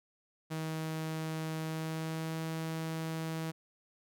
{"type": "tone with pitch glide", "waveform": "sawtooth", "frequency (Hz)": [158.9, 161.21], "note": ["D#3", "E3"], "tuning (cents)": [37, -38], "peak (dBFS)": -31, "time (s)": [0.5, 3.52], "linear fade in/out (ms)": 20, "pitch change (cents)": 25, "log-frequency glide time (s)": [1.61, 2.4], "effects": []}